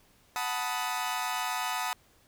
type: chord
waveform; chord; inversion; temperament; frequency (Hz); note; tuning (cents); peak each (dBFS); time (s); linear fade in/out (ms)
sawtooth; B dominant seventh; second; equal with one note detuned; 740 / 880 / 987.8 / 1256.1; F#5 / A5 / B5 / D#6; 0 / 0 / 0 / +16; -32; 0.36-1.93; 0
effects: pink hiss -63 dBFS RMS until 2.27 s